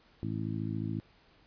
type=harmonic tone; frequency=54.1 Hz; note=A1; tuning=29 cents flat; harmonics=2 / 3 / 4 / 5 / 6; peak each=-36 / -38 / -39 / -40 / -41 dBFS; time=0.23-1 s; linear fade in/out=0 ms; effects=pink hiss -63 dBFS RMS until 1.46 s + resampled to 11025 Hz